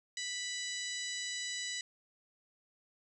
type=harmonic tone; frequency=987.8 Hz; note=B5; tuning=in tune; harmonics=2 / 3 / 4 / 5 / 6 / 7 / 8; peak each=-42 / -46 / -42 / -48 / -47 / -47 / -45 dBFS; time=0.17-1.81 s; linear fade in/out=2 ms; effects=12-bit